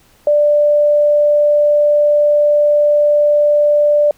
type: tone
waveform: sine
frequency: 590 Hz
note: D5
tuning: 8 cents sharp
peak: -8 dBFS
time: 0.27-4.11 s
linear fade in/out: 2 ms
effects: pink hiss -51 dBFS RMS until 4.17 s